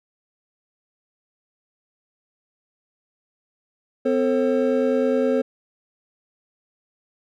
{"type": "tone cluster", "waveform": "triangle", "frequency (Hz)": [254.8, 446.4, 536], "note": ["C4", "A4", "C5"], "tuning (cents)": [-46, 25, 42], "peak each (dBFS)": -20, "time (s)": [4.05, 5.42], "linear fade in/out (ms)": 10, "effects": []}